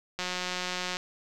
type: click train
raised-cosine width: 0.2 ms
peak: -15 dBFS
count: 142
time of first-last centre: 0.19-0.969 s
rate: 181 Hz
effects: none